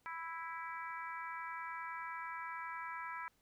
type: harmonic tone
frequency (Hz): 329.6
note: E4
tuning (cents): 0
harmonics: 3 / 4 / 5 / 6 / 7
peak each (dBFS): -45 / -47 / -49 / -51 / -52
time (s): 0.06-3.28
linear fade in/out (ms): 0
effects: pink hiss -75 dBFS RMS until 3.41 s